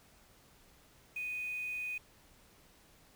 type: tone with quantisation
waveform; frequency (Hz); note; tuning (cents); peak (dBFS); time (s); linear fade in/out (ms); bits
sine; 2489; D#7; 0; -36; 1.16-1.98; 5; 9
effects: pink hiss -63 dBFS RMS until 3.15 s